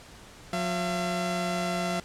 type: tone pair together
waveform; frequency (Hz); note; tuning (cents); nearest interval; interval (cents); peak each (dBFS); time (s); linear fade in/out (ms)
sawtooth; 179.7 / 678.5; F3 / E5; +50 / +50; octave + major seventh; 2300; -26; 0.53-2; 2
effects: pink hiss -49 dBFS RMS until 2.04 s + low-pass 9000 Hz 12 dB/octave